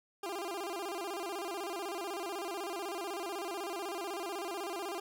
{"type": "tone with vibrato", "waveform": "20% pulse", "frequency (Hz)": 370, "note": "F#4", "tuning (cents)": 0, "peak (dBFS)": -32, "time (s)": [0.23, 5], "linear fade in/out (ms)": 5, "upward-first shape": "square", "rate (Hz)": 16, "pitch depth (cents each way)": 140, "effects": []}